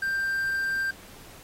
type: tone with quantisation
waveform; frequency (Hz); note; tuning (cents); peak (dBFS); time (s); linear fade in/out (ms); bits
triangle; 1575; G6; +8; -23; 0.02-0.91; 5; 8
effects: pink hiss -49 dBFS RMS until 1.43 s + AAC 48 kbps